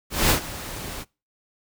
pink noise with ADSR envelope, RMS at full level -17 dBFS, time 0.1-1.05 s, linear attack 200 ms, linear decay 100 ms, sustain -17 dB, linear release 44 ms, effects noise-tail reverb RT60 0.3 s tail -25 dB re dry

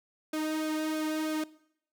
sawtooth tone with flanger, 311.1 Hz, D#4, in tune, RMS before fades -32 dBFS, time 0.33-1.44 s, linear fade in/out 5 ms, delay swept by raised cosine 1 to 2.3 ms, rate 3.1 Hz, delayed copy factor -0.65, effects noise-tail reverb RT60 0.7 s tail -20 dB re dry

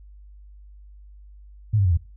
sine tone with pitch steps, 107.1 / 98.21 / 90.06 / 82.59 Hz, A2 / G2 / F#2 / E2, -46 / +4 / -46 / +4 cents, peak -16 dBFS, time 1.73-1.974 s, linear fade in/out 10 ms, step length 61 ms, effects noise-tail reverb RT60 0.3 s tail -18 dB re dry + added 50 Hz sine -43 dBFS peak until 2.16 s

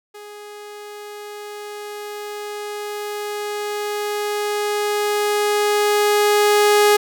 sawtooth tone with level ramp, 415.4 Hz, G#4, in tune, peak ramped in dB -32 to -7 dBFS, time 0.14-6.97 s, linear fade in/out 10 ms, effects none

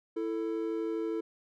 triangle tone pair together, 330.9 / 443.2 Hz, E4 / A4, +7 / +13 cents, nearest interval perfect fourth, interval 506 cents, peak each -31 / -32 dBFS, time 0.16-1.21 s, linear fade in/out 10 ms, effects none

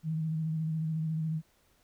sine tone with vibrato, 158.8 Hz, D#3, 36 cents sharp, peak -29 dBFS, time 0.03-1.42 s, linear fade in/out 50 ms, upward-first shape square, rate 14 Hz, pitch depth 25 cents each way, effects pink hiss -68 dBFS RMS until 1.83 s

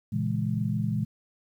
sine chord, A# half-diminished seventh, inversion none, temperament equal, 116.54 / 138.59 / 164.81 / 207.7 Hz, A#2 / C#3 / E3 / G#3, 0 / 0 / 0 / 0 cents, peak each -29 / -33 / -31 / -30 dBFS, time 0.12-1.05 s, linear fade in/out 10 ms, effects 10-bit

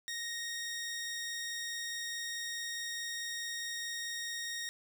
15% pulse tone, 1864.7 Hz, A#6, in tune, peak -31 dBFS, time 0.08-4.69 s, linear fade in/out 0 ms, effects none

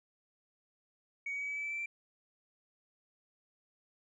sine tone with pitch steps, 2245 / 2259 / 2274 / 2288 / 2303 / 2317 / 2332 / 2347 Hz, C#7 / C#7 / C#7 / D7 / D7 / D7 / D7 / D7, +21 / +32 / +44 / -46 / -34 / -24 / -13 / -2 cents, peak -34 dBFS, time 1.26-1.86 s, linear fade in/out 5 ms, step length 75 ms, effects tanh soft clip ceiling -32 dBFS

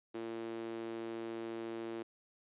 sawtooth tone with high-pass filter, 114.1 Hz, A#2, 37 cents flat, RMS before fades -42 dBFS, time 0.14-2.03 s, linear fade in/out 10 ms, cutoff 330 Hz, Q 3.7, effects resampled to 8000 Hz

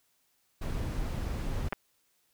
brown noise, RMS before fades -33 dBFS, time 0.61-1.69 s, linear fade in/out 10 ms
clicks, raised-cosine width 0.5 ms, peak -17 dBFS, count 2, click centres 1.725 / 1.73 s
effects white hiss -72 dBFS RMS until 2.33 s

